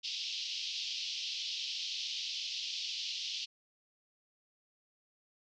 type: band-pass noise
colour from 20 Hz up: pink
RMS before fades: -39 dBFS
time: 0.03-3.46 s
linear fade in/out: 20 ms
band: 2800 to 5500 Hz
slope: 48 dB/octave
effects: none